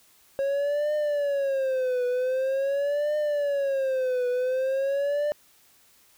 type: tone with vibrato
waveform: triangle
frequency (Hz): 545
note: C#5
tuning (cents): -29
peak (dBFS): -21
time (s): 0.39-5.32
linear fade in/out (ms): 0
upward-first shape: triangle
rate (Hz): 0.45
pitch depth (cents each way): 180
effects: white hiss -59 dBFS RMS until 6.17 s